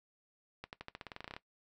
accelerating click train, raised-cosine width 0.3 ms, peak -27 dBFS, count 15, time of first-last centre 0.64-1.365 s, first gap 89 ms, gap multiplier 0.91, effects noise-tail reverb RT60 0.1 s tail -17 dB re dry

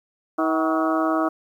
harmonic tone with a mistuned harmonic, 160 Hz, D#3, 49 cents sharp, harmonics 2 / 3 / 4 / 5 / 6 / 7 / 8 / 9, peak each -22 / -35 / -25 / -29 / -36 / -28 / -27 / -35 dBFS, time 0.38-1.29 s, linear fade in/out 10 ms, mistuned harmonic 5, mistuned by -83 cents, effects 9-bit

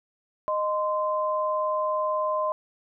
sine tone pair together, 617.6 / 1036 Hz, D#5 / C6, -13 / -17 cents, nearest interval major sixth, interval 896 cents, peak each -26 dBFS, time 0.48-2.52 s, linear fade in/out 0 ms, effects none

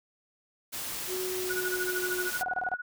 white noise, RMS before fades -36 dBFS, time 0.72-2.43 s, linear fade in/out 20 ms
sine tone with pitch glide, 370 to 363.2 Hz, F#4 to F#4, 0 to -32 cents, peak -32 dBFS, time 1.07-2.31 s, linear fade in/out 50 ms, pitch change -32 cents, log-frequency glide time 1.28-2.11 s
sine tone with tremolo, 1462 Hz, F#6, 21 cents flat, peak -28 dBFS, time 1.49-2.82 s, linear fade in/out 20 ms, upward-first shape sine, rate 13 Hz, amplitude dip 95%
sine tone bursts, 740 Hz, F#5, in tune, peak -28 dBFS, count 7, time 2.41-2.739 s, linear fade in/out 0 ms, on 23 ms, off 28 ms
effects none

